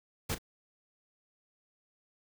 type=noise with echo; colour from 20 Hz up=pink; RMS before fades=-33 dBFS; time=0.29-0.35 s; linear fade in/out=10 ms; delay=35 ms; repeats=1; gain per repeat=-13 dB; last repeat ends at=0.385 s; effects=none